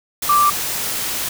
sine tone in noise, 1174.7 Hz, D6, in tune, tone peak -11 dBFS, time 0.29-0.5 s, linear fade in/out 5 ms, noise white, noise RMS -23 dBFS, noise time 0.22-1.29 s, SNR +9 dB, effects none

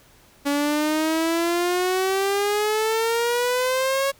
sawtooth exponential sweep, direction up, 282.5 to 554.4 Hz, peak -16 dBFS, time 0.45-4.12 s, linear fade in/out 20 ms, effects pink hiss -54 dBFS RMS until 4.19 s

